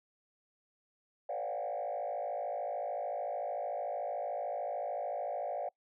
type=tone with frequency modulation; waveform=sine; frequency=646 Hz; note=E5; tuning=35 cents flat; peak=-33 dBFS; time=1.29-5.69 s; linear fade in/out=5 ms; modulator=53.5 Hz; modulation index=2.3; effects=noise-tail reverb RT60 0.1 s tail -25 dB re dry + tanh soft clip ceiling -30 dBFS